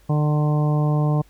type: harmonic tone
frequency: 150 Hz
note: D3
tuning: 37 cents sharp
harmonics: 1 / 2 / 3 / 4 / 5 / 6 / 7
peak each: -17 / -28 / -31 / -31 / -32 / -37 / -34 dBFS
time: 0.09-1.22 s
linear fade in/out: 10 ms
effects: added 50 Hz sine -52 dBFS peak until 1.29 s + pink hiss -58 dBFS RMS until 1.29 s